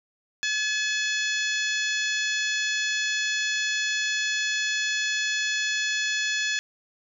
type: harmonic tone with a mistuned harmonic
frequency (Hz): 854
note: G#5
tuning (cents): +48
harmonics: 2 / 3 / 4 / 5 / 6 / 7 / 8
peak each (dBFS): -27 / -31 / -31 / -35 / -37 / -36 / -37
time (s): 0.43-6.59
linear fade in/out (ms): 0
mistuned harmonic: 5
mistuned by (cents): +16
effects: none